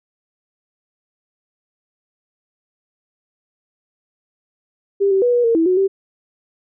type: tone with pitch steps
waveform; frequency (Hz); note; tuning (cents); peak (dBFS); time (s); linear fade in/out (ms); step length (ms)
sine; 397.4 / 385.8 / 487.3 / 483.3 / 460.5 / 327.1 / 367.1 / 388.3; G4 / G4 / B4 / B4 / A#4 / E4 / F#4 / G4; +24 / -28 / -23 / -38 / -21 / -13 / -14 / -16; -12; 5-5.88; 20; 110
effects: none